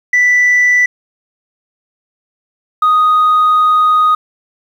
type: tone pair in turn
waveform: sine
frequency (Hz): 1976 / 1244.8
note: B6 / D#6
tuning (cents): 0 / 0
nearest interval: minor sixth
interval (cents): 800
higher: first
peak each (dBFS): -5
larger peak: neither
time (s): 0.13-0.86 / 2.82-4.15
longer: second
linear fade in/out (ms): 5
effects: tanh soft clip ceiling -5 dBFS + 7-bit